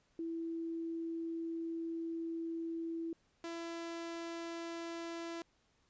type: tone pair in turn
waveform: sine / sawtooth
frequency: 330.4 / 335.4 Hz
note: E4 / E4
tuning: +4 / +30 cents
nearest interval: unison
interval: 26 cents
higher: second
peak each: -37 / -37 dBFS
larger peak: neither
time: 0.19-3.13 / 3.44-5.42 s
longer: first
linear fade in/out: 2 ms
effects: pink hiss -74 dBFS RMS until 5.89 s + resampled to 16000 Hz